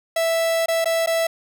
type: tone with dropouts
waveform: 45% pulse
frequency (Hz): 659.3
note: E5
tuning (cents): 0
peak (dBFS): -18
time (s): 0.16-1.27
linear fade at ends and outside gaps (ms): 5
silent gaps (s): 0.66-0.683 / 0.845-0.856 / 1.062-1.072
effects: none